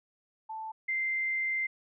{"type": "tone pair in turn", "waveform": "sine", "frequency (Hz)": [880, 2086], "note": ["A5", "C7"], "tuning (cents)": [0, -6], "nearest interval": "octave + minor third", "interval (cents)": 1494, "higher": "second", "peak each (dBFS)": [-36, -28], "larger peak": "second", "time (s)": [[0.49, 0.72], [0.88, 1.67]], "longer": "second", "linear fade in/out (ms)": 10, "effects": []}